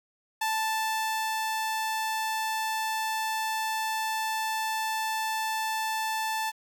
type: tone with ADSR envelope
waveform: sawtooth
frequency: 880 Hz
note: A5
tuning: in tune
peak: -22 dBFS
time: 0.41-6.52 s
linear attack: 7 ms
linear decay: 930 ms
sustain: -2 dB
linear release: 32 ms
effects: 9-bit